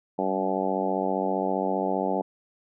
harmonic tone with a mistuned harmonic, 95.1 Hz, F#2, 48 cents sharp, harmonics 2 / 3 / 4 / 5 / 6 / 7 / 8 / 9, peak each -32 / -32 / -32 / -32 / -32 / -32 / -32 / -32 dBFS, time 0.18-2.22 s, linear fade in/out 10 ms, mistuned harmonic 2, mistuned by +20 cents, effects none

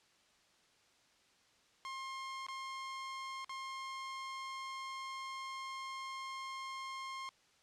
sawtooth tone with dropouts, 1065 Hz, C6, 30 cents sharp, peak -38 dBFS, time 1.85-7.29 s, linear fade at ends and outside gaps 0 ms, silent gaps 2.466-2.485 / 3.445-3.494 s, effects white hiss -69 dBFS RMS until 7.62 s + low-pass 6000 Hz 12 dB/octave

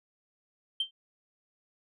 sine tone with exponential decay, 3136 Hz, G7, in tune, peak -22 dBFS, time 0.8-0.91 s, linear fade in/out 5 ms, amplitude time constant 22 ms, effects tanh soft clip ceiling -23 dBFS

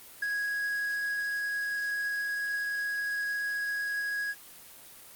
triangle tone with ADSR envelope, 1658 Hz, G#6, 3 cents flat, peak -24 dBFS, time 0.22-4.35 s, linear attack 6 ms, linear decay 15 ms, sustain -2 dB, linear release 55 ms, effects white hiss -50 dBFS RMS until 5.15 s + Opus 24 kbps

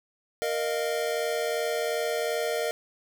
square chord, Bb suspended fourth, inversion none, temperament equal with one note detuned, 466.2 / 615.8 / 698.5 Hz, Bb4 / Eb5 / F5, 0 / -18 / 0 cents, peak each -30 / -31 / -35 dBFS, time 0.42-2.71 s, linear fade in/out 0 ms, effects none

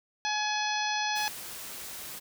harmonic tone, 845 Hz, G#5, 30 cents sharp, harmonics 1 / 2 / 3 / 4 / 5 / 6 / 7, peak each -31 / -34 / -36 / -37 / -38 / -39 / -39 dBFS, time 0.25-1.28 s, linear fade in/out 0 ms
white noise, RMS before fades -41 dBFS, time 1.15-2.2 s, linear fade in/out 20 ms
effects none

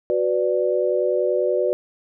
sine chord, B minor, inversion second, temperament equal with one note detuned, 370 / 497 / 587.3 Hz, F#4 / B4 / D5, 0 / +11 / 0 cents, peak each -22 dBFS, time 0.1-1.73 s, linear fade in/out 0 ms, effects none

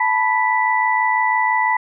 sine tone cluster, 877 / 983 / 1975 Hz, A5 / B5 / B6, -6 / -8 / 0 cents, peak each -19 dBFS, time 0-1.77 s, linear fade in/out 5 ms, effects none

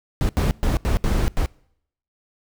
brown noise bursts at uneven times, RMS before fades -19 dBFS, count 6, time 0.21-0.29 / 0.37-0.51 / 0.63-0.77 / 0.85-0.97 / 1.04-1.28 / 1.37-1.46 s, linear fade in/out 0 ms, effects noise-tail reverb RT60 0.7 s tail -24 dB re dry

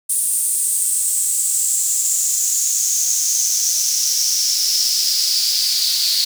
pink noise with high-pass filter sweep, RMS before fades -18 dBFS, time 0.09-6.25 s, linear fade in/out 10 ms, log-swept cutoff 9300 to 4400 Hz, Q 6.2, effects none

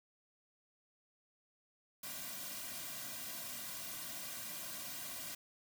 white noise with comb filter, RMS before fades -45 dBFS, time 2.03-5.35 s, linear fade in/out 5 ms, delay 2.3 ms, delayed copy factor -1, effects none

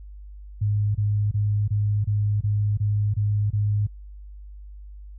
sine tone bursts, 103.83 Hz, G#2, in tune, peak -19 dBFS, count 9, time 0.61-3.87 s, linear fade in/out 10 ms, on 340 ms, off 25 ms, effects added 50 Hz sine -38 dBFS peak until 5.18 s

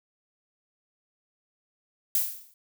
violet noise with exponential decay, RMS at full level -21 dBFS, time 2.15-2.54 s, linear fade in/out 2 ms, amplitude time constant 83 ms, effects none

